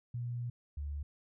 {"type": "tone pair in turn", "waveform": "sine", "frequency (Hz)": [120.6, 72.37], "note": ["B2", "D2"], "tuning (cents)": [-41, -25], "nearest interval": "major sixth", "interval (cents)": 884, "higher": "first", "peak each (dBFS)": [-35, -36], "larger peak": "first", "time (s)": [[0.14, 0.5], [0.77, 1.03]], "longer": "first", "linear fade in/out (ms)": 5, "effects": []}